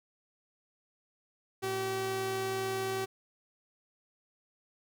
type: tone pair together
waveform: sawtooth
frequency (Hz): 113.7 / 383.3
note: A#2 / G4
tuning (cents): -43 / -39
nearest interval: octave + major sixth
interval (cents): 2104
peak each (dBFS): -38 / -28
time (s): 1.62-3.06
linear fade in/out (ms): 20
effects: none